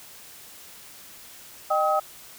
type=tone cluster; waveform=sine; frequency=614 / 783 / 1273 Hz; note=D#5 / G5 / D#6; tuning=-23 / -2 / +39 cents; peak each=-24 dBFS; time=1.7-2 s; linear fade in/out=10 ms; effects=white hiss -46 dBFS RMS until 2.38 s